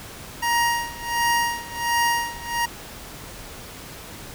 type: tone with tremolo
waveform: 25% pulse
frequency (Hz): 942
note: A#5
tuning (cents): +18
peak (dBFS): -14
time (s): 0.42-2.66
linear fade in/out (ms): 10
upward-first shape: sine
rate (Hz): 1.4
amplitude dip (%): 90
effects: pink hiss -39 dBFS RMS until 4.34 s